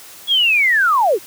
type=linear sweep; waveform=sine; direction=down; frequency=3400 to 320 Hz; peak=-11 dBFS; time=0.27-1.19 s; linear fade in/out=50 ms; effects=white hiss -39 dBFS RMS until 1.26 s + high-pass 80 Hz 12 dB/octave